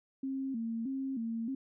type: tone with vibrato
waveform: sine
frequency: 247.2 Hz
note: B3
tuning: 2 cents sharp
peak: -33 dBFS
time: 0.23-1.55 s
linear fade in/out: 5 ms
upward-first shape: square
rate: 1.6 Hz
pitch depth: 140 cents each way
effects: none